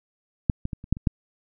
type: clicks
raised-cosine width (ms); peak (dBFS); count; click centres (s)
5; -6 / -15 / -18 / -27 / -7 / -25 / -7; 7; 0.498 / 0.654 / 0.732 / 0.841 / 0.926 / 0.969 / 1.072
effects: none